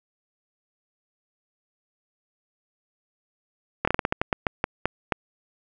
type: slowing click train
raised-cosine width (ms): 0.5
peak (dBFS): -6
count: 13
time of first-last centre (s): 3.85-5.122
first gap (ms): 25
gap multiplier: 1.24
effects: none